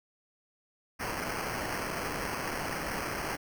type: noise with sample-and-hold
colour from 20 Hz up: white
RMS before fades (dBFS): -35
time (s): 0.99-3.37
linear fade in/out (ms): 20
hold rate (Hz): 3675
effects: none